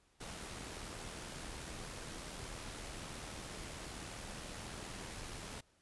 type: noise with amplitude modulation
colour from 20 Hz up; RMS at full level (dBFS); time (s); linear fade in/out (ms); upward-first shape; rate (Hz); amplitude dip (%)
pink; -45; 0.2-5.61; 10; sine; 81.3; 35
effects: pink hiss -72 dBFS RMS until 5.81 s + resampled to 24000 Hz